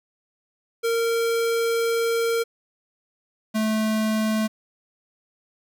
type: tone pair in turn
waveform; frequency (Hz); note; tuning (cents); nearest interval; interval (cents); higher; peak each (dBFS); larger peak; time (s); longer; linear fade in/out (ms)
square; 461.1 / 217.6; A#4 / A3; -19 / -19; octave + minor second; 1300; first; -21; neither; 0.83-2.44 / 3.54-4.48; first; 20
effects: 9-bit